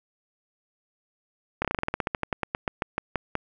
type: slowing click train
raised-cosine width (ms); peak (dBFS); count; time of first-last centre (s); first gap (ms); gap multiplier
0.5; -10; 21; 1.62-3.353; 27; 1.11
effects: none